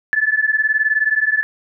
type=beating tone pair; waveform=sine; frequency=1727 / 1746 Hz; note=A6 / A6; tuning=-33 / -14 cents; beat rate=19 Hz; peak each=-17 dBFS; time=0.13-1.43 s; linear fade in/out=0 ms; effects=none